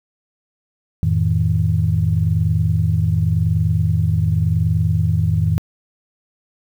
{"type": "tone cluster", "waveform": "sine", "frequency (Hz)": [88.2, 109.1, 158.3], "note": ["F2", "A2", "D#3"], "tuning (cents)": [18, -14, 30], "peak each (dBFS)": -18, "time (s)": [1.03, 5.58], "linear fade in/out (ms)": 0, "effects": ["tanh soft clip ceiling -4 dBFS", "8-bit"]}